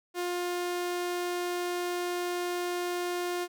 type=tone; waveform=sawtooth; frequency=353.9 Hz; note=F4; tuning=23 cents sharp; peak=-26 dBFS; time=0.14-3.48 s; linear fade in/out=50 ms; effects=none